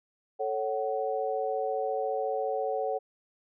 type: chord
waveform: sine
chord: F# minor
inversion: first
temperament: equal with one note detuned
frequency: 440 / 554.4 / 749.9 Hz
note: A4 / C#5 / F#5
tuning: 0 / 0 / +23 cents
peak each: -32 dBFS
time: 0.39-2.99 s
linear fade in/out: 20 ms
effects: none